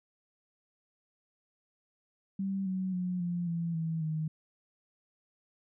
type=tone with pitch steps; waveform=sine; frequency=194.2 / 187.37 / 180.78 / 174.42 / 168.28 / 162.36 / 156.65 Hz; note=G3 / F#3 / F#3 / F3 / E3 / E3 / D#3; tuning=-16 / +22 / -40 / -2 / +36 / -26 / +12 cents; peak=-30 dBFS; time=2.39-4.28 s; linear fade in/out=5 ms; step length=270 ms; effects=none